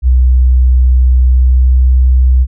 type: tone with pitch glide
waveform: sine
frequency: 63 to 63.62 Hz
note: B1 to C2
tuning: +35 to -48 cents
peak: -4 dBFS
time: 0.02-2.47 s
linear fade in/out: 50 ms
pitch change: +17 cents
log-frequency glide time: 1.27-1.75 s
effects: none